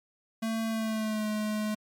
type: tone with pitch glide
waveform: square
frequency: 224.2 to 213.2 Hz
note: A3 to G#3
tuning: +33 to +46 cents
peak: -29 dBFS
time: 0.42-1.75 s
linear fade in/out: 10 ms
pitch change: -87 cents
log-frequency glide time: 0.68-1.28 s
effects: MP3 96 kbps